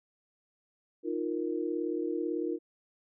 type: chord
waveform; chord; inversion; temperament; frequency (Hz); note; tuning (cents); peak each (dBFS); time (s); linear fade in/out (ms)
sine; Eb suspended second; none; equal; 311.1 / 349.2 / 466.2; Eb4 / F4 / Bb4; 0 / 0 / 0; -34 / -33 / -36; 1.03-2.59; 50
effects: none